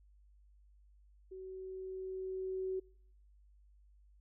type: tone with level ramp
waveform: sine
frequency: 376.5 Hz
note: F#4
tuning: 30 cents sharp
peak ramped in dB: -45 to -34 dBFS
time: 1.31-2.8 s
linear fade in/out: 10 ms
effects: noise-tail reverb RT60 0.7 s tail -26 dB re dry + added 50 Hz sine -61 dBFS peak until 4.2 s